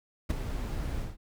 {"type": "noise with ADSR envelope", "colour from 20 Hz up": "brown", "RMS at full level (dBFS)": -23, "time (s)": [0.29, 1.17], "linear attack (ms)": 19, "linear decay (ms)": 8, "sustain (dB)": -10, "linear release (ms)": 170, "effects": []}